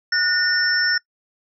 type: tone cluster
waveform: sine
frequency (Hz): 1459 / 1819 / 5390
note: F#6 / A#6 / E8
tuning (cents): -25 / -43 / +38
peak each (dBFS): -21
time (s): 0.12-0.98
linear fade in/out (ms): 5
effects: noise-tail reverb RT60 0.1 s tail -25 dB re dry